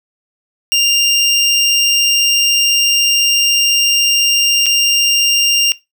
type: tone with dropouts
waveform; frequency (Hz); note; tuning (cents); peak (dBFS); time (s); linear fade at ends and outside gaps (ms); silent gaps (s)
25% pulse; 2794; F7; 0; -6; 0.72-5.72; 0; 4.659-4.665
effects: noise-tail reverb RT60 0.2 s tail -19 dB re dry